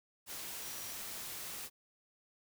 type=tone in noise; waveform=sine; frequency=5790 Hz; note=F#8; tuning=38 cents flat; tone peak=-52 dBFS; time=0.59-0.97 s; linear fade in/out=50 ms; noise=white; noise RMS=-44 dBFS; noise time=0.26-1.7 s; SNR=-11 dB; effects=none